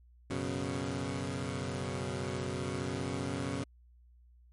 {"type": "chord", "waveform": "15% pulse", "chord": "F# suspended fourth", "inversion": "none", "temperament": "equal", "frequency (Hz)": [92.5, 123.47, 138.59], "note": ["F#2", "B2", "C#3"], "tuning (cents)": [0, 0, 0], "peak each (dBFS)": -32, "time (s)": [0.3, 3.64], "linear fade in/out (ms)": 5, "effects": ["added 60 Hz sine -57 dBFS peak until 4.52 s", "MP3 48 kbps"]}